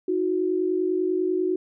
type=tone pair together; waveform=sine; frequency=316.7 / 366.8 Hz; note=D#4 / F#4; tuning=+31 / -15 cents; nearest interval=minor third; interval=254 cents; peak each=-27 / -22 dBFS; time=0.08-1.56 s; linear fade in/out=5 ms; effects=none